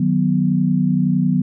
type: chord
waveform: sine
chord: B major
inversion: first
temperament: just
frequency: 154.34 / 185.21 / 246.9 Hz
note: D#3 / F#3 / B3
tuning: -14 / +2 / 0 cents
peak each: -19 / -17 / -19 dBFS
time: 0-1.42 s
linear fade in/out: 5 ms
effects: none

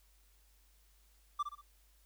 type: tone with echo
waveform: triangle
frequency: 1174.7 Hz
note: D6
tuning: in tune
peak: -29 dBFS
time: 1.39-1.43 s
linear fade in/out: 10 ms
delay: 62 ms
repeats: 3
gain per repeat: -7 dB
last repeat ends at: 1.616 s
effects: added 50 Hz sine -65 dBFS peak until 2.05 s + white hiss -71 dBFS RMS until 2.05 s

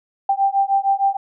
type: beating tone pair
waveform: sine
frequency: 784 / 790.5 Hz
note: G5 / G5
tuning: 0 / +14 cents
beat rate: 6.5 Hz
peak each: -18 dBFS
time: 0.29-1.17 s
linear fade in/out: 5 ms
effects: none

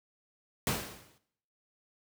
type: noise with exponential decay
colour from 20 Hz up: pink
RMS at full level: -28 dBFS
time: 0.67-1.18 s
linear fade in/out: 1 ms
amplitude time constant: 110 ms
effects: noise-tail reverb RT60 0.7 s tail -17 dB re dry + high-pass 80 Hz 12 dB/octave

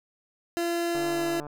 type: tone with pitch glide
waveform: 30% pulse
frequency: 341.4 to 338.3 Hz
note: F4 to E4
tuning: -39 to +45 cents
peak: -23 dBFS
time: 0.57-1.4 s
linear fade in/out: 0 ms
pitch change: -16 cents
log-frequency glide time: 1.07-1.24 s
type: click train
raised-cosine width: 1 ms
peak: -26 dBFS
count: 77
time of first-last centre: 0.95-1.467 s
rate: 147 Hz
effects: none

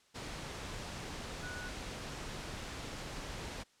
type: tone in noise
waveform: sine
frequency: 1472 Hz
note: F#6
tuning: 9 cents flat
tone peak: -44 dBFS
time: 1.42-1.7 s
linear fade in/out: 20 ms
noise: pink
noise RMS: -43 dBFS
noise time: 0.14-3.64 s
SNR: -4 dB
effects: white hiss -68 dBFS RMS until 3.8 s + low-pass 7000 Hz 12 dB/octave

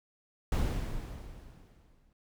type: noise with exponential decay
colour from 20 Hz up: brown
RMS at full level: -27 dBFS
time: 0.52-2.13 s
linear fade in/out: 2 ms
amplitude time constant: 350 ms
effects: none

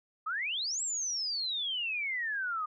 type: exponential two-way sweep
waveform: sine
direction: up then down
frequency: 1208 to 7780 to 1208 Hz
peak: -31 dBFS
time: 0.26-2.66 s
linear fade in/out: 10 ms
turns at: 0.82 s
effects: none

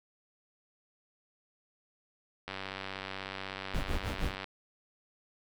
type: click train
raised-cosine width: 0.3 ms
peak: -22 dBFS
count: 190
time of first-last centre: 2.48-4.443 s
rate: 96.3 Hz
type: noise with tremolo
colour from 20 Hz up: brown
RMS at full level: -30 dBFS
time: 3.74-4.35 s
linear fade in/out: 5 ms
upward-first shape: sine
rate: 6.4 Hz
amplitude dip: 90%
effects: none

